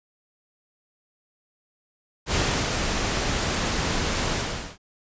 pink noise with ADSR envelope, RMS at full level -22 dBFS, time 2.26-4.78 s, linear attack 78 ms, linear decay 330 ms, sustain -3 dB, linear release 460 ms, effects resampled to 16000 Hz

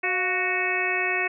harmonic tone with a mistuned harmonic, 370 Hz, F#4, in tune, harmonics 1 / 2 / 3 / 4 / 5 / 6 / 7, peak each -31 / -32 / -35 / -34 / -28 / -28 / -28 dBFS, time 0.03-1.28 s, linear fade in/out 10 ms, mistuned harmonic 2, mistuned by -67 cents, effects none

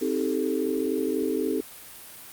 sine chord, A half-diminished seventh, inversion first, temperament just, 264 / 316.8 / 396 / 440 Hz, C4 / Eb4 / G4 / A4, +16 / +31 / +18 / 0 cents, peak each -29 dBFS, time 0.01-1.61 s, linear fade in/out 10 ms, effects white hiss -44 dBFS RMS until 2.32 s + Opus 48 kbps

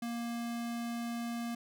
square tone, 234.9 Hz, A#3, 13 cents sharp, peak -36 dBFS, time 0.02-1.55 s, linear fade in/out 5 ms, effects none

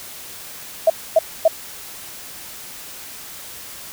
sine tone bursts, 648 Hz, E5, 30 cents flat, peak -8 dBFS, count 3, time 0.87-1.48 s, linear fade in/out 5 ms, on 30 ms, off 260 ms, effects white hiss -36 dBFS RMS until 3.92 s

